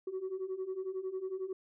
sine beating tone pair, 370 / 381 Hz, F#4 / G4, 0 / -49 cents, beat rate 11 Hz, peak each -39 / -36 dBFS, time 0.07-1.53 s, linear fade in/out 5 ms, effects tanh soft clip ceiling -31 dBFS

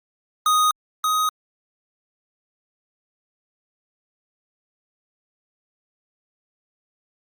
square tone pair in turn, 1244.5 / 1253.9 Hz, D#6 / D#6, 0 / +13 cents, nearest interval unison, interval 13 cents, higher second, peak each -16 / -19 dBFS, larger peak first, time 0.46-0.71 / 1.04-1.29 s, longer neither, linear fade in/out 2 ms, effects Opus 48 kbps

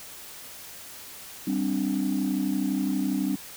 sine chord, G suspended fourth, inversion none, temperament equal, 196 / 261.6 / 293.7 Hz, G3 / C4 / D4, 0 / 0 / 0 cents, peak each -27 dBFS, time 1.47-3.36 s, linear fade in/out 5 ms, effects tanh soft clip ceiling -18 dBFS + white hiss -43 dBFS RMS until 3.56 s

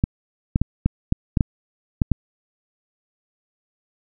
clicks, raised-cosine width 5 ms, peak -4 dBFS, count 9, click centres 0.039 / 0.559 / 0.616 / 0.86 / 1.124 / 1.372 / 1.408 / 2.018 / 2.117 s, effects none

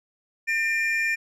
triangle tone pair together, 1807 / 2389 Hz, A6 / D7, +46 / +29 cents, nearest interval perfect fourth, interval 483 cents, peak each -23 dBFS, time 0.47-1.16 s, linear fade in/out 20 ms, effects resampled to 32000 Hz

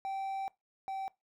triangle tone pair in turn, 777 / 773.1 Hz, G5 / G5, -16 / -24 cents, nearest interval unison, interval 8 cents, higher first, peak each -32 / -33 dBFS, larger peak first, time 0.05-0.48 / 0.88-1.08 s, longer first, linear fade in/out 0 ms, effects noise-tail reverb RT60 0.2 s tail -21 dB re dry

